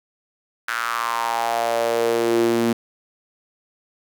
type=tone with high-pass filter sweep; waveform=sawtooth; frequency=116.54 Hz; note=A#2; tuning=in tune; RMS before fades=-21 dBFS; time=0.68-2.73 s; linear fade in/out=5 ms; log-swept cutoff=1500 to 260 Hz; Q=4.7; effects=none